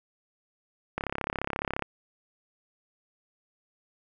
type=click train; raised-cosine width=0.5 ms; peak=-14 dBFS; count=30; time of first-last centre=0.98-1.823 s; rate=34.4 Hz; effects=none